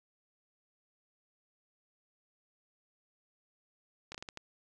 slowing click train, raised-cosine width 0.2 ms, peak -25 dBFS, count 6, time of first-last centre 4.12-4.374 s, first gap 25 ms, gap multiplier 1.36, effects resampled to 24000 Hz

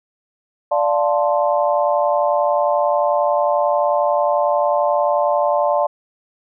sine chord, D minor seventh, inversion none, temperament equal, 587.3 / 698.5 / 880 / 1046.5 Hz, D5 / F5 / A5 / C6, 0 / 0 / 0 / 0 cents, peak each -17 / -20 / -21 / -23 dBFS, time 0.71-5.87 s, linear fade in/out 10 ms, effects none

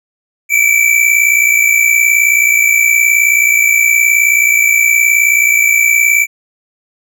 square tone pair together, 2287 / 2346 Hz, D7 / D7, -47 / -2 cents, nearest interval unison, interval 45 cents, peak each -11 dBFS, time 0.49-6.27 s, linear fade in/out 50 ms, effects none

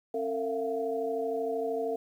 sine tone cluster, 270.1 / 453.2 / 671 / 704 Hz, C#4 / A#4 / E5 / F5, -45 / -49 / +31 / +14 cents, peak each -39 / -30 / -36 / -39 dBFS, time 0.14-1.96 s, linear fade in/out 5 ms, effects 10-bit

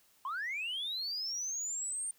sine linear sweep, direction up, 1000 to 8890 Hz, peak -33 dBFS, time 0.25-2.11 s, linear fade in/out 2 ms, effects tanh soft clip ceiling -32 dBFS + white hiss -67 dBFS RMS until 2.18 s

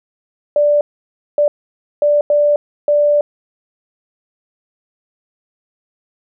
sine tone bursts at uneven times, 587.3 Hz, D5, in tune, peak -9 dBFS, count 5, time 0.56-0.81 / 1.38-1.48 / 2.02-2.21 / 2.3-2.56 / 2.88-3.21 s, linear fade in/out 2 ms, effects none

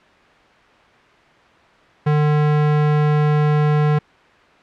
square tone, 150 Hz, D3, 37 cents sharp, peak -14 dBFS, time 2.06-3.99 s, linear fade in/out 10 ms, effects white hiss -49 dBFS RMS until 4.62 s + low-pass 2000 Hz 12 dB/octave

